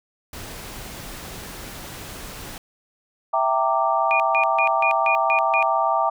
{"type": "noise", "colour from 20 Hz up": "pink", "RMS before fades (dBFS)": -36, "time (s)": [0.33, 2.58], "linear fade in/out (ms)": 2}
{"type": "chord", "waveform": "sine", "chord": "E half-diminished seventh", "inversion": "none", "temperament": "equal with one note detuned", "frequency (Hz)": [659.3, 784, 920.6, 1174.7], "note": ["E5", "G5", "Bb5", "D6"], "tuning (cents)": [0, 0, -22, 0], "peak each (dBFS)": -23, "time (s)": [3.33, 6.1], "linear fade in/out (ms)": 10}
{"type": "tone bursts", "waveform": "sine", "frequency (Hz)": 2439, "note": "D#7", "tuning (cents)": -35, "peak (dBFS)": -19, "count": 7, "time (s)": [4.11, 5.626], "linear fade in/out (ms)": 0, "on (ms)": 88, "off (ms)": 150}
{"effects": []}